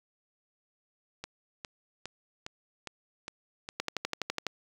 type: two click trains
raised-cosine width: 0.2 ms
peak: -13 / -21 dBFS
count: 9 / 7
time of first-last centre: 3.8-4.467 / 1.24-3.689 s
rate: 12 / 2.45 Hz
effects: high-pass 60 Hz 12 dB/octave + 7-bit